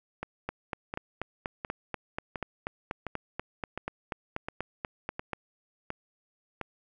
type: two click trains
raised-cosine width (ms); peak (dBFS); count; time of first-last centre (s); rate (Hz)
0.5; -19 / -17; 10 / 21; 0.23-6.613 / 0.49-5.333; 1.41 / 4.13
effects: none